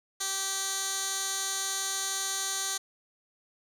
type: tone with band-pass filter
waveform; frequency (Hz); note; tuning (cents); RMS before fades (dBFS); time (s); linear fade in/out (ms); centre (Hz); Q
15% pulse; 389; G4; -13; -32; 0.2-2.78; 10; 6800; 1.5
effects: none